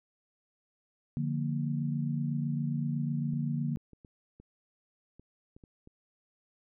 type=chord; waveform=sine; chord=Bb major; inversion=first; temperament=equal; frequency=146.83 / 174.61 / 233.1 Hz; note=D3 / F3 / Bb3; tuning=0 / 0 / 0 cents; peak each=-31 / -37 / -34 dBFS; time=1.17-3.76 s; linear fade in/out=0 ms
type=clicks; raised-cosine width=3 ms; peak=-39 dBFS; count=9; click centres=3.335 / 3.772 / 3.933 / 4.048 / 4.4 / 5.196 / 5.565 / 5.638 / 5.874 s
effects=none